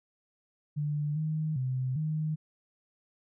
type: tone with pitch steps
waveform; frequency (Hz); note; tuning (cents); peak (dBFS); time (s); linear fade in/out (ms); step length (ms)
sine; 148.1 / 155.8 / 129.2 / 155.1; D3 / D#3 / C3 / D#3; +15 / +3 / -21 / -5; -28; 0.76-2.36; 20; 400
effects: none

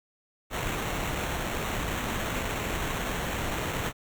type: noise with sample-and-hold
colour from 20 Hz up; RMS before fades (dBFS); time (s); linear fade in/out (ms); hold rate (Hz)
pink; -31; 0.5-3.93; 50; 4900
effects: none

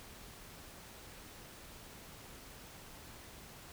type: silence
effects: pink hiss -53 dBFS RMS until 3.72 s

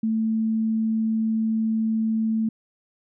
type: tone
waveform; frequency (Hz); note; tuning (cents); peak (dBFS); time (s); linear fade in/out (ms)
sine; 221.6; A3; +13; -20; 0.03-2.49; 5
effects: none

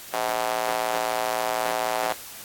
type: tone with high-pass filter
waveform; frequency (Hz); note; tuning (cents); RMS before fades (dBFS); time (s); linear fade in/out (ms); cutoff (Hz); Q
square; 58; A#1; -8; -26; 0.13-2.13; 10; 700; 2.6
effects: white hiss -41 dBFS RMS until 2.44 s + AAC 64 kbps

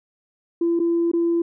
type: tone with dropouts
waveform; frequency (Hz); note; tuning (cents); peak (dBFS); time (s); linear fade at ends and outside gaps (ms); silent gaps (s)
sine; 338.6; E4; +46; -16; 0.61-1.42; 5; 0.793-0.799 / 1.116-1.134
effects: tanh soft clip ceiling -13 dBFS

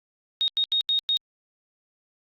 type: tone bursts at uneven times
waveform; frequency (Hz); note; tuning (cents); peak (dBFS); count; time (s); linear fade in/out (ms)
sine; 3729; A#7; 0; -20; 5; 0.41-0.48 / 0.57-0.64 / 0.72-0.81 / 0.89-0.99 / 1.09-1.17; 0
effects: Opus 48 kbps

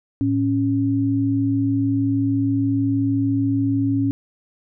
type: tone pair together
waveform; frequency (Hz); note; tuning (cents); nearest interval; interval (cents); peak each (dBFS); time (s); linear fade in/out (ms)
sine; 109.94 / 276.3; A2 / C#4; -1 / -6; octave + major third; 1595; -22 / -18; 0.21-4.11; 0
effects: none

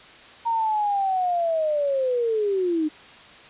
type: linear sweep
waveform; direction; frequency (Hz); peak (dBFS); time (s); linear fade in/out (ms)
sine; down; 932.3 to 299.3; -20; 0.45-2.89; 20
effects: white hiss -46 dBFS RMS until 3.49 s + resampled to 8000 Hz

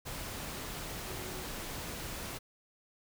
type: tone in noise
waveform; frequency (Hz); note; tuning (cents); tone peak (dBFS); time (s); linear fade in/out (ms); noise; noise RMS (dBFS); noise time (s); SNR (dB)
sine; 370; F#4; 0; -48; 1.06-1.44; 20; pink; -41; 0.05-2.39; -10
effects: none

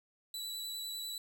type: tone with vibrato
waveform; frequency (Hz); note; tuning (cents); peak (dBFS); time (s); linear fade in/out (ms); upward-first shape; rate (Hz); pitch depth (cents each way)
sawtooth; 3951; B7; 0; -36; 0.34-1.18; 2; sine; 10; 14
effects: none

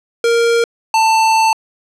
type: tone pair in turn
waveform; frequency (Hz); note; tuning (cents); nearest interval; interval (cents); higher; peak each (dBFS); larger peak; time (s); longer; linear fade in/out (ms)
square; 466.2 / 888.2; A#4 / A5; 0 / +16; major seventh; 1116; second; -11 / -10; second; 0.24-0.64 / 0.94-1.53; second; 2
effects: low-pass 8000 Hz 12 dB/octave

